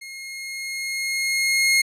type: tone with level ramp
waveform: sawtooth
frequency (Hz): 2149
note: C7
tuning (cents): +46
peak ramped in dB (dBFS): -32 to -11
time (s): 0.01-1.82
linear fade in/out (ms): 10
effects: low-pass 12000 Hz 12 dB/octave